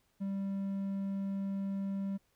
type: tone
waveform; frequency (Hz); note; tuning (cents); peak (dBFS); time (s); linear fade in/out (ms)
triangle; 196; G3; 0; -31; 0.2-2.18; 20
effects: pink hiss -74 dBFS RMS until 2.35 s